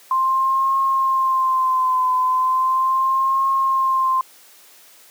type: tone with vibrato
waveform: sine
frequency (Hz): 1046.5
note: C6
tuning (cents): 0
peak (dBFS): -15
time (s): 0.11-4.21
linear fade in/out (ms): 2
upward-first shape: triangle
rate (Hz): 0.37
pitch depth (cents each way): 50
effects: white hiss -48 dBFS RMS until 5.1 s + high-pass 300 Hz 12 dB/octave